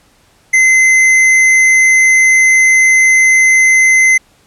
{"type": "tone with hard clipping", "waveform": "triangle", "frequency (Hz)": 2058, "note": "C7", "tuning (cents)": -29, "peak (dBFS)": -7, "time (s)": [0.53, 4.18], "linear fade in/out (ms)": 10, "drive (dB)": 14, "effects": ["pink hiss -50 dBFS RMS until 4.46 s", "low-pass 11000 Hz 12 dB/octave"]}